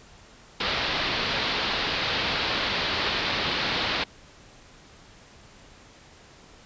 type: low-pass noise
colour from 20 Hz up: white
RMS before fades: -27 dBFS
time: 0.6-4.04 s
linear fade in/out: 5 ms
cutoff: 4500 Hz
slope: 48 dB/octave
effects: pink hiss -51 dBFS RMS until 6.65 s + resampled to 16000 Hz